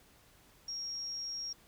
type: tone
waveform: sine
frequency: 5588 Hz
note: F8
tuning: in tune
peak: -37 dBFS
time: 0.68-1.53 s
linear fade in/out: 5 ms
effects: pink hiss -63 dBFS RMS until 1.67 s